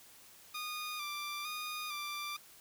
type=tone with vibrato; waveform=15% pulse; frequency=1203 Hz; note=D6; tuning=41 cents sharp; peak=-32 dBFS; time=0.54-2.37 s; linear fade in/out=10 ms; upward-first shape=square; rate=1.1 Hz; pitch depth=35 cents each way; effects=white hiss -58 dBFS RMS until 2.6 s